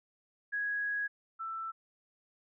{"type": "tone pair in turn", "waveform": "sine", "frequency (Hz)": [1661.2, 1329.6], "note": ["G#6", "E6"], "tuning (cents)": [0, 15], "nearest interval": "major third", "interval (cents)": 385, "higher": "first", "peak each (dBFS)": [-31, -36], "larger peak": "first", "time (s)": [[0.52, 1.08], [1.39, 1.72]], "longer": "first", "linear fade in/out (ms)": 20, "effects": []}